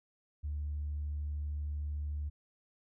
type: tone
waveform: sine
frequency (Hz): 73.9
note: D2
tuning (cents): +11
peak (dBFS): -33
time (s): 0.43-2.3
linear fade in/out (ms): 20
effects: tanh soft clip ceiling -30 dBFS